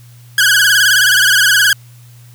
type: tone with vibrato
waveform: sawtooth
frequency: 1568 Hz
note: G6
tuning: in tune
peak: -4 dBFS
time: 0.38-1.73 s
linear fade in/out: 2 ms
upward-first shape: sine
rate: 19 Hz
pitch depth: 120 cents each way
effects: added 120 Hz sine -37 dBFS peak until 2.34 s + white hiss -48 dBFS RMS until 2.34 s